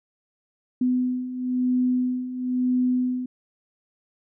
sine beating tone pair, 250.7 / 251.7 Hz, B3 / B3, +26 / +33 cents, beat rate 1 Hz, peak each -27 / -22 dBFS, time 0.81-3.26 s, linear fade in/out 5 ms, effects none

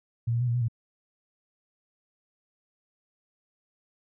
sine tone with pitch steps, 116.7 / 118.2 / 124.2 / 118.2 / 123.2 / 115 Hz, A#2 / A#2 / B2 / A#2 / B2 / A#2, +2 / +24 / +10 / +24 / -4 / -23 cents, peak -23 dBFS, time 0.27-0.684 s, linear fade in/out 10 ms, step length 69 ms, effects none

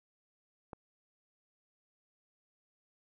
click, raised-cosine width 1 ms, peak -29 dBFS, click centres 0.732 s, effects none

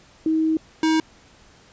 sine / square tone pair in turn, 317.8 / 317.8 Hz, D#4 / D#4, +37 / +37 cents, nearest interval unison, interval 0 cents, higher neither, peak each -17 dBFS, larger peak neither, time 0.26-0.57 / 0.83-1 s, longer first, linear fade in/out 2 ms, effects pink hiss -52 dBFS RMS until 1.72 s + resampled to 16000 Hz

